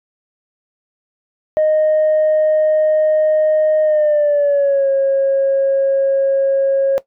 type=tone with pitch glide; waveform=sine; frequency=619 to 545.1 Hz; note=D#5 to C#5; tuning=-9 to -29 cents; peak=-9 dBFS; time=1.57-6.98 s; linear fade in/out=0 ms; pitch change=-220 cents; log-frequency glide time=3.83-4.89 s; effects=noise-tail reverb RT60 0.1 s tail -17 dB re dry + tanh soft clip ceiling -8 dBFS